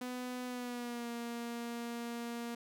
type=tone with pitch glide; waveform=sawtooth; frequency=249.6 to 235.6 Hz; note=B3 to A#3; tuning=+19 to +19 cents; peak=-35 dBFS; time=0.01-2.55 s; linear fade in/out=5 ms; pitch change=-100 cents; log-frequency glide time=0.46-1.09 s; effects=none